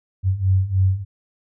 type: beating tone pair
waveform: sine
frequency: 92.9 / 96.2 Hz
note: F#2 / G2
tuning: +7 / -32 cents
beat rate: 3.3 Hz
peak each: -20 / -17 dBFS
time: 0.23-1.05 s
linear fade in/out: 50 ms
effects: none